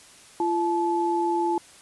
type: tone pair together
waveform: sine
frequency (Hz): 342.3 / 865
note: F4 / A5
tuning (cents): -35 / -30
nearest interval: octave + major third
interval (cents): 1605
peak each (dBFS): -24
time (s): 0.4-1.58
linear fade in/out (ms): 2
effects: white hiss -50 dBFS RMS until 1.81 s + resampled to 24000 Hz